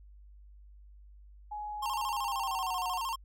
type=tone with pitch glide; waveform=sine; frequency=839 to 734.6 Hz; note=G#5 to F#5; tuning=+17 to -13 cents; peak=-36 dBFS; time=1.51-2.99 s; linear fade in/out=10 ms; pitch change=-230 cents; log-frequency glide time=2.07-2.79 s
type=tone with vibrato; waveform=square; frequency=987.8 Hz; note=B5; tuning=in tune; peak=-33 dBFS; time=1.82-3.16 s; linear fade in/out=10 ms; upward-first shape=square; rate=13 Hz; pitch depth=130 cents each way
effects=added 50 Hz sine -51 dBFS peak until 3.24 s